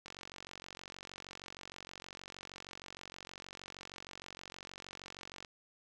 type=click train; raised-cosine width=0.2 ms; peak=-29 dBFS; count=251; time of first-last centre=0.06-5.448 s; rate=46.4 Hz; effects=none